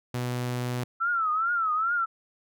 sawtooth tone, 123.47 Hz, B2, in tune, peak -24 dBFS, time 0.14-0.84 s, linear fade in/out 5 ms
sine tone with vibrato, 1326 Hz, E6, 10 cents sharp, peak -23 dBFS, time 1-2.06 s, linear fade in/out 20 ms, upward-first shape triangle, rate 2.4 Hz, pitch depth 150 cents each way
effects none

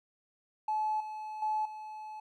triangle tone with level steps, 860 Hz, A5, 40 cents flat, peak -25 / -36 / -25 / -39 dBFS, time 0.68-2.2 s, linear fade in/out 5 ms, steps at 1 / 1.42 / 1.65 s, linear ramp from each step 5 ms, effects tanh soft clip ceiling -26 dBFS

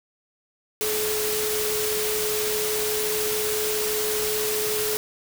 sine tone in noise, 427.1 Hz, G#4, 48 cents sharp, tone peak -26 dBFS, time 0.81-4.97 s, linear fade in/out 0 ms, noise white, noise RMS -27 dBFS, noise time 0.81-4.97 s, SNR -2 dB, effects none

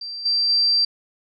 sine tone with level steps, 4700 Hz, D8, 1 cent sharp, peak -29 / -17 / -15 dBFS, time 0.01-0.85 s, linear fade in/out 5 ms, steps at 0.25 / 0.49 s, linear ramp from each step 10 ms, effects none

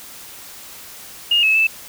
sine tone with pitch steps, 2844 / 2590 / 2634 Hz, F7 / E7 / E7, +31 / -31 / -2 cents, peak -12 dBFS, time 1.31-1.67 s, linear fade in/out 5 ms, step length 120 ms, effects white hiss -38 dBFS RMS until 1.88 s

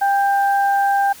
sine tone pair together, 797 / 1574.3 Hz, G5 / G6, +28 / +7 cents, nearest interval octave, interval 1179 cents, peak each -14 / -23 dBFS, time 0.01-1.13 s, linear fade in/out 10 ms, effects white hiss -41 dBFS RMS until 1.2 s

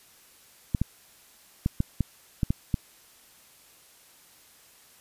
clicks, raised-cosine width 5 ms, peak -11 dBFS, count 8, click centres 0.748 / 0.816 / 1.661 / 1.804 / 2.007 / 2.432 / 2.505 / 2.742 s, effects white hiss -56 dBFS RMS until 5 s + resampled to 32000 Hz

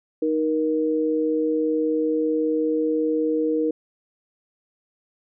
sine tone pair together, 311.1 / 472.6 Hz, D#4 / A#4, 0 / +24 cents, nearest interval perfect fifth, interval 724 cents, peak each -22 dBFS, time 0.22-3.71 s, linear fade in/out 5 ms, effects none

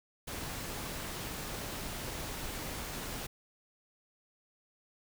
pink noise, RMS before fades -40 dBFS, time 0.27-3.27 s, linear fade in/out 10 ms, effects none

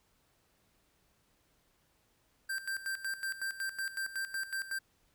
square tone with tremolo, 1573 Hz, G6, 6 cents sharp, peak -34 dBFS, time 2.49-4.79 s, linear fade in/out 10 ms, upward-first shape square, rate 5.4 Hz, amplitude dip 75%, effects pink hiss -72 dBFS RMS until 5.14 s

